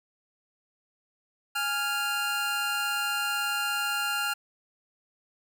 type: tone pair together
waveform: 25% pulse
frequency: 829 / 1394.2 Hz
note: G#5 / F6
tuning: -3 / -3 cents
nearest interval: major sixth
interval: 900 cents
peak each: -30 / -24 dBFS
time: 1.55-4.34 s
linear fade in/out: 10 ms
effects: none